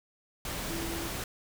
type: tone in noise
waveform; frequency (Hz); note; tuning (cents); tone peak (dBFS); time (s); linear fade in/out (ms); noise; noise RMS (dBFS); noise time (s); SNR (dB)
sine; 333.4; E4; +20; -37; 0.7-1.08; 2; pink; -36; 0.45-1.24; -4
effects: none